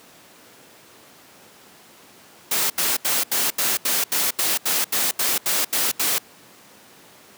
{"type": "noise bursts", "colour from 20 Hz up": "white", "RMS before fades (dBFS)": -21, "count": 14, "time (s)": [2.51, 6.184], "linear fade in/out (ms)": 5, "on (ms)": 190, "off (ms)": 78, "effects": ["pink hiss -48 dBFS RMS until 7.37 s", "high-pass 200 Hz 12 dB/octave"]}